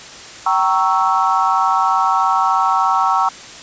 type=chord; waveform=sine; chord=G diminished seventh; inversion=none; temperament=equal with one note detuned; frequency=769.2 / 932.3 / 1108.7 / 1318.5 Hz; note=G5 / Bb5 / Db6 / Fb6; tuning=-33 / 0 / 0 / 0 cents; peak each=-18 dBFS; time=0.46-3.29 s; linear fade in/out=5 ms; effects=white hiss -35 dBFS RMS until 3.62 s + resampled to 16000 Hz